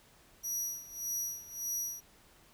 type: tone with tremolo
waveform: sawtooth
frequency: 5800 Hz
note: F#8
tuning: 35 cents flat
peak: -30 dBFS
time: 0.43-2.01 s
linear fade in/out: 20 ms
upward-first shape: sine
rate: 1.7 Hz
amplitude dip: 85%
effects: pink hiss -62 dBFS RMS until 2.53 s